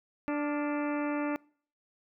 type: harmonic tone with a mistuned harmonic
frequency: 293.7 Hz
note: D4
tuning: in tune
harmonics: 1 / 2 / 3 / 4 / 5 / 6 / 7 / 8 / 9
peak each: -30 / -36 / -40 / -42 / -44 / -46 / -47 / -48 / -49 dBFS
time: 0.28-1.36 s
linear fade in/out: 0 ms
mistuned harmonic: 5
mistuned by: -62 cents
effects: noise-tail reverb RT60 0.5 s tail -25 dB re dry